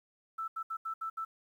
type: tone bursts at uneven times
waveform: sine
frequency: 1322 Hz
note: E6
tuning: 5 cents sharp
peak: -34 dBFS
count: 6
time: 0.38-0.48 / 0.56-0.63 / 0.7-0.77 / 0.85-0.94 / 1.01-1.1 / 1.17-1.25 s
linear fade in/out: 10 ms
effects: 11-bit